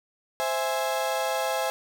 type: chord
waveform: 35% pulse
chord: C augmented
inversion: none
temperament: equal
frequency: 523.3 / 659.3 / 830.6 Hz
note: C5 / E5 / G#5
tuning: 0 / 0 / 0 cents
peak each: -28 dBFS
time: 0.4-1.7 s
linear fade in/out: 0 ms
effects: none